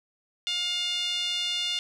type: tone with band-pass filter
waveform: 5% pulse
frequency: 709 Hz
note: F5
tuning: 26 cents sharp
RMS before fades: -29 dBFS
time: 0.47-1.79 s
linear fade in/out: 0 ms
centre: 3200 Hz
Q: 5.4
effects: none